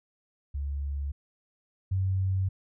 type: tone pair in turn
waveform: sine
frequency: 70.5 / 94.97 Hz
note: C#2 / F#2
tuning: +30 / +46 cents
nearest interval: perfect fourth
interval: 516 cents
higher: second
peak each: -29 / -24 dBFS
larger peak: second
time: 0.54-1.12 / 1.91-2.49 s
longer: neither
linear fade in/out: 10 ms
effects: none